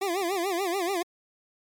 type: tone with vibrato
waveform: 25% pulse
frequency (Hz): 367.9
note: F#4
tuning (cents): -10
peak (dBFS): -22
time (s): 0.01-1.03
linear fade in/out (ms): 10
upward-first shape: sine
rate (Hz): 6.9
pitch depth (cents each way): 160
effects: MP3 96 kbps